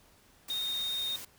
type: noise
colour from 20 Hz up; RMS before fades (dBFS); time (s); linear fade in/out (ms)
white; -44; 0.48-1.25; 5
type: tone with vibrato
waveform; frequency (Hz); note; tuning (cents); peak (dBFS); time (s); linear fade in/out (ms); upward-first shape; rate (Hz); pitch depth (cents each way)
sine; 3695; A#7; -16; -31; 0.5-1.16; 2; sine; 17; 11
effects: pink hiss -62 dBFS RMS until 1.38 s